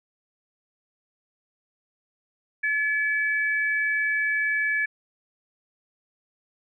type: tone pair together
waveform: sine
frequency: 1715.4 / 2294 Hz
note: A6 / D7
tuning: -44 / -41 cents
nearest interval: perfect fourth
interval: 503 cents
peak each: -23 / -27 dBFS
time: 2.63-4.86 s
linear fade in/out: 10 ms
effects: none